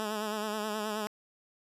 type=tone with vibrato; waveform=10% pulse; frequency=213.1 Hz; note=G#3; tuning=45 cents sharp; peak=-24 dBFS; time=0-1.07 s; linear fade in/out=0 ms; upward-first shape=sine; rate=9.4 Hz; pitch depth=46 cents each way; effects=resampled to 32000 Hz